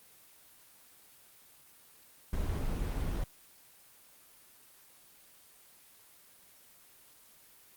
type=noise; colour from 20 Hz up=brown; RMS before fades=-33 dBFS; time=2.33-3.24 s; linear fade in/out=2 ms; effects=white hiss -59 dBFS RMS until 7.76 s + Opus 24 kbps